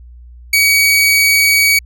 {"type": "tone", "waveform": "sawtooth", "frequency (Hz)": 2261, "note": "C#7", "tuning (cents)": 34, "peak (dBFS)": -5, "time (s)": [0.53, 1.79], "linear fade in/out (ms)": 5, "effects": ["added 60 Hz sine -34 dBFS peak until 1.85 s"]}